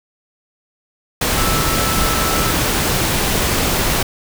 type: tone in noise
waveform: sine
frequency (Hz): 1318.5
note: E6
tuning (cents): 0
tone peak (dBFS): -23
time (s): 1.37-2.52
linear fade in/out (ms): 5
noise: pink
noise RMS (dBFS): -17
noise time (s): 1.21-4.03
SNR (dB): -9
effects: none